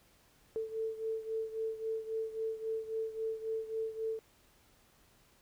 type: beating tone pair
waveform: sine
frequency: 443.2 / 446.9 Hz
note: A4 / A4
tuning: +13 / +27 cents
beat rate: 3.7 Hz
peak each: -36 / -40 dBFS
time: 0.56-4.19 s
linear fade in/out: 0 ms
effects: pink hiss -66 dBFS RMS until 5.41 s